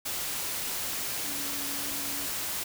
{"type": "tone in noise", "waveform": "sine", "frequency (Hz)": 282.3, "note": "C#4", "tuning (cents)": 32, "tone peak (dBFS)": -43, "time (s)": [1.24, 2.26], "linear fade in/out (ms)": 10, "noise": "white", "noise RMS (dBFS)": -33, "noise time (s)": [0.05, 2.64], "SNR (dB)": -13, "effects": []}